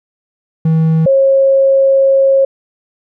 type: tone pair in turn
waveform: triangle / sine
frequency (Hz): 160.6 / 541.8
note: E3 / C#5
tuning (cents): -45 / -40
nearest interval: octave + major sixth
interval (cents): 2105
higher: second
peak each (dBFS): -6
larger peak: neither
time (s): 0.65-1.06 / 1.06-2.45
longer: second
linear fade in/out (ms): 5
effects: none